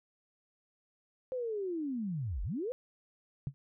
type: linear two-way sweep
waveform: sine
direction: down then up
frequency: 523.3 to 38.66 to 523.3 Hz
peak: -33 dBFS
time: 1.32-2.72 s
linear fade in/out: 0 ms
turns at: 2.43 s
type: tone with exponential decay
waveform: sine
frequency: 137.9 Hz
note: C#3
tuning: 9 cents flat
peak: -28 dBFS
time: 3.47-3.54 s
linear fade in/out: 0 ms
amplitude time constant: 15 ms
effects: none